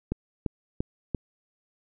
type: click train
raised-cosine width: 3 ms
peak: -14 dBFS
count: 4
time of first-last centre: 0.12-1.147 s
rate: 2.92 Hz
effects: none